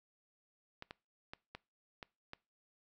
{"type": "clicks", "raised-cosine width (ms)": 0.3, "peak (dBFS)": -29, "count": 6, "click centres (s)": [0.824, 0.909, 1.335, 1.55, 2.028, 2.334], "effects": ["noise-tail reverb RT60 0.3 s tail -23 dB re dry"]}